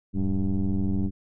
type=tone with frequency modulation; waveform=sine; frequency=103.5 Hz; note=G#2; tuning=5 cents flat; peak=-20 dBFS; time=0.13-1.11 s; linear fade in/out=50 ms; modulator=93.4 Hz; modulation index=1.8; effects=tanh soft clip ceiling -19 dBFS